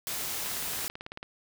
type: noise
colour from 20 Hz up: white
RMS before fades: -34 dBFS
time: 0.07-0.88 s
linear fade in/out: 0 ms
type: click train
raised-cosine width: 0.3 ms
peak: -23 dBFS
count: 15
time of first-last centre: 0.46-1.229 s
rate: 18.2 Hz
effects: none